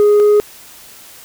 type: tone pair in turn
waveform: sine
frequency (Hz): 415.3 / 416.9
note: G#4 / G#4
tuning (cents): 0 / +7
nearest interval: unison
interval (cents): 7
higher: second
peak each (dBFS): -4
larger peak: neither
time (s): 0-0.2 / 0.2-0.4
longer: neither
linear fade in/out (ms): 0
effects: tanh soft clip ceiling -6 dBFS + white hiss -39 dBFS RMS until 1.24 s